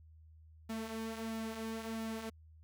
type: tone with flanger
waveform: sawtooth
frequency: 223.5 Hz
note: A3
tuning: 27 cents sharp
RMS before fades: -41 dBFS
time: 0.69-2.3 s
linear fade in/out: 10 ms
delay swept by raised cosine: 1.9 to 6 ms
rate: 1.5 Hz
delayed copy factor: -0.5
effects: added 79 Hz sine -56 dBFS peak until 2.63 s